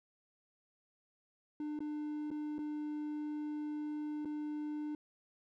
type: tone with dropouts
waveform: triangle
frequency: 299.9 Hz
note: D4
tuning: 36 cents sharp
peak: -35 dBFS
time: 1.6-4.95 s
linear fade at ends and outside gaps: 2 ms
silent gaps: 1.791-1.804 / 2.305-2.313 / 2.583-2.589 / 4.249-4.255 s
effects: none